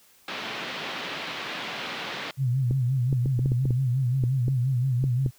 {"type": "band-pass noise", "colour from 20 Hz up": "white", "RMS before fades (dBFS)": -34, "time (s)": [0.28, 2.31], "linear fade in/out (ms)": 2, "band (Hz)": [140, 3600], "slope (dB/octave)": 24}
{"type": "tone with vibrato", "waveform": "sine", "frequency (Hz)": 127.7, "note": "C3", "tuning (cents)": -42, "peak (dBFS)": -21, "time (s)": [2.37, 5.31], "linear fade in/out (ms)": 50, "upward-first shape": "sine", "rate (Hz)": 5.7, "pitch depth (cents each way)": 110}
{"type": "clicks", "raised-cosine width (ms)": 3, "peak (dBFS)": -17, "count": 12, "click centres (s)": [2.71, 3.128, 3.259, 3.392, 3.459, 3.519, 3.655, 3.707, 4.238, 4.482, 5.04, 5.262]}
{"effects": ["white hiss -58 dBFS RMS until 5.38 s"]}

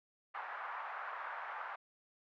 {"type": "band-pass noise", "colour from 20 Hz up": "white", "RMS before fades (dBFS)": -44, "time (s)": [0.34, 1.76], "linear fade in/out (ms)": 10, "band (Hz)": [780, 1500], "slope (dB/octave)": 24, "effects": []}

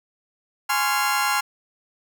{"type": "chord", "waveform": "30% pulse", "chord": "Db major seventh", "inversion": "second", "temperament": "just", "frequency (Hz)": [831.5, 1039.4, 1108.7, 1385.9], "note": ["Ab5", "C6", "Db6", "F6"], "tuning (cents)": [2, -12, 0, -14], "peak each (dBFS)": [-22, -23, -28, -22], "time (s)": [0.69, 1.41], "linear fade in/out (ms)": 10, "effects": []}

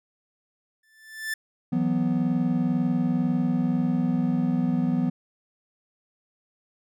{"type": "tone with exponential growth", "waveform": "45% pulse", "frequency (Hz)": 1760, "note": "A6", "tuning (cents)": 0, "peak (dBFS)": -25, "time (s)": [0.83, 1.34], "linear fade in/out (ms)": 5, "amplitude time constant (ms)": 110}
{"type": "chord", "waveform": "triangle", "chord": "E suspended second", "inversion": "none", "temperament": "equal", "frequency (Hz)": [164.81, 185, 246.9], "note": ["E3", "F#3", "B3"], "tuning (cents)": [0, 0, 0], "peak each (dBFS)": [-25, -25, -22], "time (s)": [1.72, 5.1], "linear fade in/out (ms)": 10}
{"effects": []}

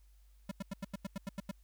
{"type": "tone bursts", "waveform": "square", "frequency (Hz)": 196, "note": "G3", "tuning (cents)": 0, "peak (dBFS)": -37, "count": 10, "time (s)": [0.49, 1.513], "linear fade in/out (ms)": 5, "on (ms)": 24, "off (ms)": 87, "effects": ["added 50 Hz sine -59 dBFS peak until 1.63 s", "white hiss -75 dBFS RMS until 1.63 s"]}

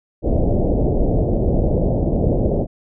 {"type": "low-pass noise", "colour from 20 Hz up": "pink", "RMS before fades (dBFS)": -17, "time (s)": [0.22, 2.67], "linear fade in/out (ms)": 50, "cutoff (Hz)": 660, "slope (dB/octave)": 48, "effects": []}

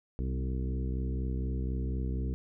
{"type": "harmonic tone with a mistuned harmonic", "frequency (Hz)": 64.1, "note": "C2", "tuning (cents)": -35, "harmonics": [1, 2, 3, 4, 5, 6, 7], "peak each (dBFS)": [-31, -37, -41, -43, -45, -47, -48], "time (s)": [0.19, 2.34], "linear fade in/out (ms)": 0, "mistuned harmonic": 3, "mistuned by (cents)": 24, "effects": []}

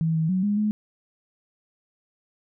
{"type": "tone with pitch steps", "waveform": "sine", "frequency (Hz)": [162, 160.1, 186.2, 205.6, 211.7], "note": ["E3", "D#3", "F#3", "G#3", "G#3"], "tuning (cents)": [-30, 50, 11, -17, 33], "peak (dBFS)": -20, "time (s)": [0.01, 0.71], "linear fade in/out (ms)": 0, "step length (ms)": 140, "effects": []}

